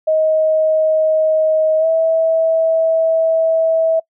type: tone with pitch glide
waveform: sine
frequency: 629 to 649.3 Hz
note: D#5 to E5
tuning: +19 to -26 cents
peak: -11 dBFS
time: 0.07-4 s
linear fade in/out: 10 ms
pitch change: +55 cents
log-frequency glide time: 1.79-1.86 s
effects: noise-tail reverb RT60 0.1 s tail -24 dB re dry